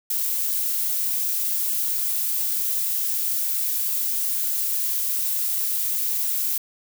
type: noise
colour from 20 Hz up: violet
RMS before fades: -24 dBFS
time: 0.1-6.58 s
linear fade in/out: 5 ms
effects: none